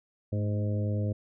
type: harmonic tone with a mistuned harmonic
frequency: 103.83 Hz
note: G#2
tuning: in tune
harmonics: 1 / 2 / 3 / 4 / 5 / 6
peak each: -27 / -35 / -40 / -43 / -39 / -44 dBFS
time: 0.32-1.13 s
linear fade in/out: 10 ms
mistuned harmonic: 2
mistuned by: +43 cents
effects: none